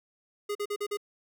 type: tone bursts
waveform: square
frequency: 412.2 Hz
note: G#4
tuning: 13 cents flat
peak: -30 dBFS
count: 5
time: 0.49-0.972 s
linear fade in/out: 10 ms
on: 62 ms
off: 43 ms
effects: none